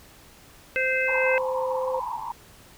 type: harmonic tone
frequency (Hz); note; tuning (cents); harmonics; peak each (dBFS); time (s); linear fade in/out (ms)
519; C5; -14; 1 / 3 / 4 / 5; -27 / -27 / -27 / -27; 0.76-1.38; 0
type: band-pass noise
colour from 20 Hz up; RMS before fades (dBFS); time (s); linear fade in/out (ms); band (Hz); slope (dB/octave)
white; -32; 1.08-2.32; 0; 880 to 1000; 96
type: tone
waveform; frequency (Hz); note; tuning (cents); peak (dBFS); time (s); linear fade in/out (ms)
sine; 518; C5; -17; -25; 1.11-2; 10
effects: pink hiss -51 dBFS RMS until 2.77 s